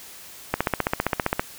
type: click train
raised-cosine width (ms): 0.5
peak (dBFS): -5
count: 14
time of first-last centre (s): 0.54-1.395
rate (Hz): 15.2
effects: white hiss -43 dBFS RMS until 1.58 s